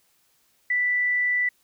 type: tone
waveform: sine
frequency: 1975.5 Hz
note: B6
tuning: in tune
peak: -20 dBFS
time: 0.7-1.49 s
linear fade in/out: 5 ms
effects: white hiss -65 dBFS RMS until 1.63 s